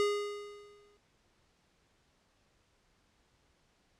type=tone with exponential decay; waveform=square; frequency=411.1 Hz; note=G#4; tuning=18 cents flat; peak=-26 dBFS; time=0-0.97 s; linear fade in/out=0 ms; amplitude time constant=210 ms; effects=pink hiss -71 dBFS RMS until 3.99 s + low-pass 7000 Hz 12 dB/octave